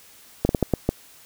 slowing click train, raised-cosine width 2 ms, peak -5 dBFS, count 6, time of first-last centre 0.45-0.89 s, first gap 41 ms, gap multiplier 1.39, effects white hiss -50 dBFS RMS until 1.25 s

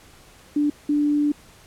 sine tone bursts at uneven times, 293.7 Hz, D4, in tune, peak -17 dBFS, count 2, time 0.56-0.7 / 0.89-1.32 s, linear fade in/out 5 ms, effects pink hiss -50 dBFS RMS until 1.66 s + low-pass 12000 Hz 12 dB/octave

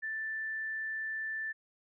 sine tone, 1765 Hz, A6, 5 cents sharp, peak -34 dBFS, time 0.02-1.53 s, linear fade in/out 20 ms, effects none

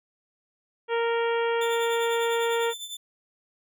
harmonic tone, 464.4 Hz, A#4, 7 cents flat, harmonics 1 / 2 / 3 / 4 / 5 / 6 / 7, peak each -24 / -30 / -34 / -36 / -38 / -40 / -41 dBFS, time 0.88-2.74 s, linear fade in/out 50 ms
sawtooth tone with tremolo, 3534 Hz, A7, 7 cents sharp, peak -29 dBFS, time 1.61-2.97 s, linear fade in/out 5 ms, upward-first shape triangle, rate 10 Hz, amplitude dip 75%
effects none

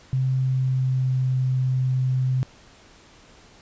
sine tone with pitch glide, 130.81 to 129.23 Hz, C3 to C3, 0 to -21 cents, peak -19 dBFS, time 0.13-2.43 s, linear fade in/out 0 ms, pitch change -21 cents, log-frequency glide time 0.32-1.33 s, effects pink hiss -51 dBFS RMS until 3.61 s + resampled to 16000 Hz

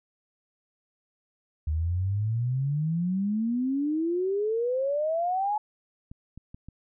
sine exponential sweep, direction up, 74.9 to 859 Hz, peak -24 dBFS, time 1.67-5.58 s, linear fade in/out 5 ms
clicks, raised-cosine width 5 ms, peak -30 dBFS, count 4, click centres 6.115 / 6.376 / 6.545 / 6.686 s
effects none

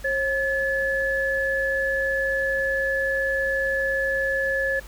sine tone pair together, 539 / 1717.7 Hz, C#5 / A6, -49 / -42 cents, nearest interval octave + minor sixth, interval 2007 cents, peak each -25 / -23 dBFS, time 0.04-4.8 s, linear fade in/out 10 ms, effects added 50 Hz sine -40 dBFS peak until 4.87 s + pink hiss -46 dBFS RMS until 4.87 s

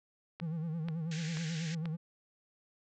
click train, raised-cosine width 0.3 ms, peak -27 dBFS, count 4, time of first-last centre 0.4-1.856 s, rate 2.06 Hz
triangle tone with vibrato, 162.3 Hz, E3, 27 cents flat, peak -32 dBFS, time 0.41-1.97 s, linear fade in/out 20 ms, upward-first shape sine, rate 9.2 Hz, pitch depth 91 cents each way
pink band-pass noise, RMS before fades -46 dBFS, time 1.11-1.75 s, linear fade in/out 5 ms, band 1500 to 7400 Hz, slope 96 dB/octave
effects none

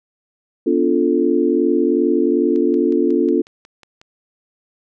sine chord, B half-diminished seventh, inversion none, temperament equal with one note detuned, 246.9 / 289.6 / 349.2 / 440 Hz, B3 / D4 / F4 / A4, 0 / -24 / 0 / 0 cents, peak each -20 / -18 / -17 / -20 dBFS, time 0.66-3.42 s, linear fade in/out 10 ms
click train, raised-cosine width 0.2 ms, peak -26 dBFS, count 9, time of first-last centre 2.56-4.015 s, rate 5.5 Hz
effects none

